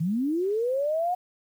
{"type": "linear sweep", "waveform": "sine", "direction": "up", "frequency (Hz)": [149.9, 735], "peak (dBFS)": -23, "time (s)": [0, 1.15], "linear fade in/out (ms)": 10, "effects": ["9-bit"]}